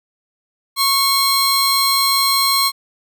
sawtooth tone pair together, 1098 / 4149 Hz, C#6 / C8, -17 / -15 cents, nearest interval octave + major seventh, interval 2302 cents, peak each -13 dBFS, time 0.76-2.72 s, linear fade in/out 50 ms, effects none

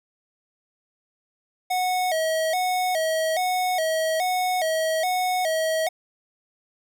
square tone with vibrato, 685 Hz, F5, 34 cents flat, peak -22 dBFS, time 1.7-5.89 s, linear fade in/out 10 ms, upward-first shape square, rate 1.2 Hz, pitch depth 120 cents each way, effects none

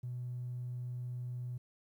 triangle tone, 123.47 Hz, B2, in tune, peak -34 dBFS, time 0.03-1.58 s, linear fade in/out 10 ms, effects tanh soft clip ceiling -35 dBFS + 12-bit

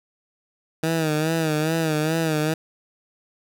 15% pulse tone with vibrato, 158.1 Hz, D#3, 28 cents sharp, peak -14 dBFS, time 0.83-2.54 s, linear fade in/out 5 ms, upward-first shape sine, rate 2.4 Hz, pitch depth 71 cents each way, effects none

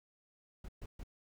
brown noise bursts, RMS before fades -45 dBFS, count 3, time 0.64-1.035 s, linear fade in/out 5 ms, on 45 ms, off 130 ms, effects none

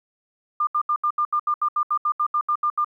sine tone bursts, 1200 Hz, D6, 37 cents sharp, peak -18 dBFS, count 16, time 0.6-2.846 s, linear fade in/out 5 ms, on 71 ms, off 74 ms, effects 10-bit

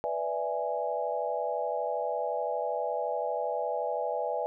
sine chord, E dominant seventh, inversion second, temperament equal, 493.9 / 587.3 / 659.3 / 830.6 Hz, B4 / D5 / E5 / G#5, 0 / 0 / 0 / 0 cents, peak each -34 dBFS, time 0.04-4.46 s, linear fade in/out 0 ms, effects none

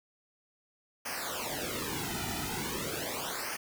pink noise with flanger, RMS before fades -36 dBFS, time 1.05-3.57 s, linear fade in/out 10 ms, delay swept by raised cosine 0.26 to 1.86 ms, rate 0.4 Hz, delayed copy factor -1, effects none

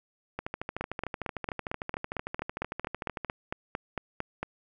two click trains, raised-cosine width 0.5 ms, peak -18 / -16 dBFS, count 39 / 17, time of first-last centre 0.39-3.247 / 0.81-4.43 s, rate 13.3 / 4.42 Hz, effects none

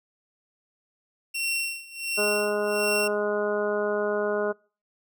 sawtooth tone with tremolo, 2725 Hz, F7, 43 cents flat, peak -21 dBFS, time 1.34-3.08 s, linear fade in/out 10 ms, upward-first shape sine, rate 1.4 Hz, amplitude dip 90%
harmonic tone, 207.7 Hz, G#3, in tune, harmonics 1 / 2 / 3 / 4 / 5 / 6 / 7, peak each -35 / -26 / -28 / -40 / -37 / -38 / -34 dBFS, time 2.17-4.53 s, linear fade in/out 20 ms
effects noise-tail reverb RT60 0.4 s tail -26 dB re dry

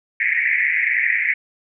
pink band-pass noise, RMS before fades -19 dBFS, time 0.2-1.34 s, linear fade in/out 5 ms, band 1800 to 2300 Hz, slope 96 dB/octave, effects none

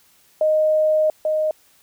sine tone pair in turn, 620 / 620 Hz, D#5 / D#5, -6 / -6 cents, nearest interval unison, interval 0 cents, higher neither, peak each -14 / -17 dBFS, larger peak first, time 0.41-1.1 / 1.25-1.51 s, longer first, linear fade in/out 2 ms, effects white hiss -56 dBFS RMS until 1.82 s

